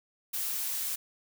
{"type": "noise", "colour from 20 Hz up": "blue", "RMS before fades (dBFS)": -33, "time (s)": [0.33, 0.96], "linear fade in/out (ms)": 10, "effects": []}